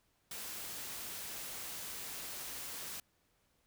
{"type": "noise", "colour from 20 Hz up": "white", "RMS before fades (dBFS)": -44, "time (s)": [0.31, 3], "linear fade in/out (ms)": 2, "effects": ["pink hiss -75 dBFS RMS until 3.66 s"]}